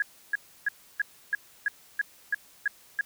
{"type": "tone bursts", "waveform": "sine", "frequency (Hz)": 1661.2, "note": "G#6", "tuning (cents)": 0, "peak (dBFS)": -22, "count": 10, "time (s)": [0, 3.01], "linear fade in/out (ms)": 2, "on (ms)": 22, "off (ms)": 310, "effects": ["white hiss -56 dBFS RMS until 3.05 s"]}